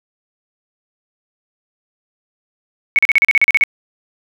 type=tone bursts; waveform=sine; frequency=2217 Hz; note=C#7; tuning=in tune; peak=-7 dBFS; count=11; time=2.96-3.637 s; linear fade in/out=0 ms; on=27 ms; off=38 ms; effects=none